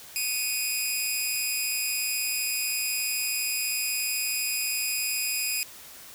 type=tone with amplitude modulation; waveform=10% pulse; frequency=2489 Hz; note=D#7; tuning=in tune; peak=-14 dBFS; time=0.16-5.63 s; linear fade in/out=0 ms; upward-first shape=sine; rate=239 Hz; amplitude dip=70%; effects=white hiss -46 dBFS RMS until 6.14 s